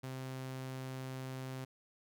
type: tone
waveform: sawtooth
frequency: 130.81 Hz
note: C3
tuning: in tune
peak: -37 dBFS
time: 0.03-1.65 s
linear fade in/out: 10 ms
effects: none